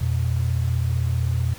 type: tone pair together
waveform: sine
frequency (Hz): 85.8 / 121.45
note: F2 / B2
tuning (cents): -30 / -29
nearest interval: tritone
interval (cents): 601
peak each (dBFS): -22 / -22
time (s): 0.01-1.54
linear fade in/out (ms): 5
effects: pink hiss -42 dBFS RMS until 1.58 s